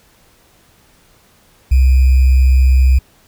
sine tone with sample-and-hold, 65 Hz, C2, 11 cents flat, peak -6 dBFS, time 1.71-2.99 s, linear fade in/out 10 ms, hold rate 2450 Hz, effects pink hiss -51 dBFS RMS until 3.27 s

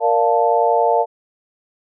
sine chord, Bb major seventh, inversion none, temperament equal, 466.2 / 587.3 / 698.5 / 880 Hz, Bb4 / D5 / F5 / A5, 0 / 0 / 0 / 0 cents, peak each -18 / -20 / -17 / -18 dBFS, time 0-1.06 s, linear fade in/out 50 ms, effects none

